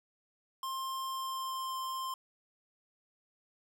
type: tone with pitch glide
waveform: square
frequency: 1058 to 1049.5 Hz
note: C6 to C6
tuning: +19 to +5 cents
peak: -36 dBFS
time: 0.63-2.14 s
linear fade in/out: 2 ms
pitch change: -14 cents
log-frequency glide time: 1.08-1.66 s
effects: none